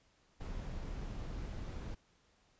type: noise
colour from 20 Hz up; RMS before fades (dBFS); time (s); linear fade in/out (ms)
brown; -42; 0.4-1.95; 10
effects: pink hiss -71 dBFS RMS until 2.59 s + resampled to 16000 Hz